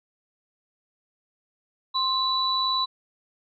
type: tone pair together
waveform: sine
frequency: 1046.5 / 3951 Hz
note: C6 / B7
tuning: 0 / 0 cents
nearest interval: octave + major seventh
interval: 2300 cents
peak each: -25 / -24 dBFS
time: 1.94-2.86 s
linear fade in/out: 20 ms
effects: none